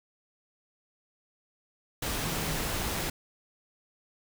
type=tone in noise; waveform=sine; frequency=156.4 Hz; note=D#3; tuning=9 cents sharp; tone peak=-38 dBFS; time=2.22-2.57 s; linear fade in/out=5 ms; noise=pink; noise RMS=-32 dBFS; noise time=2.02-3.1 s; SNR=-9 dB; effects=none